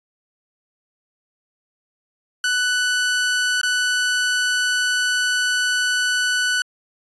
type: tone with dropouts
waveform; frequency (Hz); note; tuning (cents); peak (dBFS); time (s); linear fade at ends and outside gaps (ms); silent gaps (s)
sawtooth; 1489; F#6; +11; -14; 2.44-6.62; 2; 3.614-3.632
effects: resampled to 22050 Hz